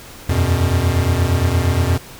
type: chord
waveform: square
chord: E suspended second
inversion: none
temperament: equal with one note detuned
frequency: 83.9 / 92.5 / 123.47 Hz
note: E2 / F#2 / B2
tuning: +31 / 0 / 0 cents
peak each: -18 / -19 / -21 dBFS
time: 0.29-1.98 s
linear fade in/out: 5 ms
effects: pink hiss -38 dBFS RMS until 2.19 s